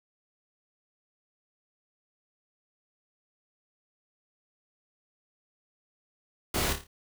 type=noise with echo; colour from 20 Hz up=pink; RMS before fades=-29 dBFS; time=6.54-6.73 s; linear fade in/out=5 ms; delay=28 ms; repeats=5; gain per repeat=-6 dB; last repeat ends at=6.87 s; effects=none